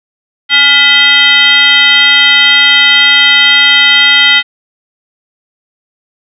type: tone with frequency modulation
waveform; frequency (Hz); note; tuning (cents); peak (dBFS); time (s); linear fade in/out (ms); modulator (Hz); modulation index
sine; 2572; E7; -43; -3; 0.49-4.43; 50; 577; 1.9
effects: none